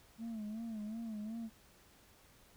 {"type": "tone with vibrato", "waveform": "sine", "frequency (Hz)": 219.9, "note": "A3", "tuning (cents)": -1, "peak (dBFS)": -37, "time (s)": [0.18, 1.5], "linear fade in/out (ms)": 50, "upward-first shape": "sine", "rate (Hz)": 2.7, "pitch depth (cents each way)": 89, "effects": ["tanh soft clip ceiling -39 dBFS", "pink hiss -64 dBFS RMS until 2.56 s"]}